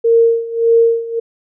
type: tone with tremolo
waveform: sine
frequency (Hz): 460.7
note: A#4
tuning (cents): -20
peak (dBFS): -6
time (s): 0.04-1.2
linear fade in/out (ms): 10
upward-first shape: sine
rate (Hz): 1.7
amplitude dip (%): 85
effects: none